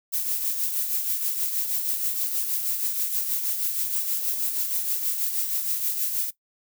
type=noise with tremolo; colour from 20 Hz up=violet; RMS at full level=-24 dBFS; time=0.12-6.31 s; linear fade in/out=20 ms; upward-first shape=triangle; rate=6.3 Hz; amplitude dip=55%; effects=noise-tail reverb RT60 0.1 s tail -17 dB re dry